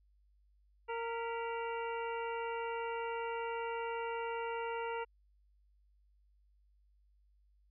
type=harmonic tone with a mistuned harmonic; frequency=462.6 Hz; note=A#4; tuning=13 cents flat; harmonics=1 / 2 / 3 / 4 / 5 / 6; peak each=-39 / -40 / -46 / -51 / -51 / -50 dBFS; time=0.88-5.05 s; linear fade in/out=20 ms; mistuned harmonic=4; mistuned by=+100 cents; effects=added 50 Hz sine -66 dBFS peak until 7.7 s